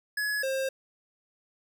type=tone pair in turn; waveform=square; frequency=1691 / 532.6 Hz; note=G#6 / C5; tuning=+31 / +31 cents; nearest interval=octave + minor sixth; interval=2000 cents; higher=first; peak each=-28 dBFS; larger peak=neither; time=0.17-0.43 / 0.43-0.69 s; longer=neither; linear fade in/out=5 ms; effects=none